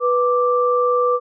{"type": "tone pair together", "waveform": "sine", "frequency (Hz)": [491.9, 1174.7], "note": ["B4", "D6"], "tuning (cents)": [-7, 0], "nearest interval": "octave + minor third", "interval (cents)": 1507, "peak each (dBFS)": [-16, -18], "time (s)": [0, 1.2], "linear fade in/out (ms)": 50, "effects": []}